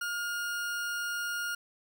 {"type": "tone", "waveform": "40% pulse", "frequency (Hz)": 1421, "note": "F6", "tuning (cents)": 30, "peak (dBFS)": -31, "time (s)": [0.01, 1.55], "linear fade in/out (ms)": 5, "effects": []}